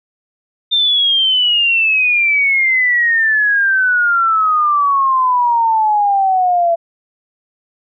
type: exponential sweep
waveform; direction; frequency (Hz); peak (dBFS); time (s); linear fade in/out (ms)
sine; down; 3623 to 669; -10; 0.71-6.76; 20
effects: none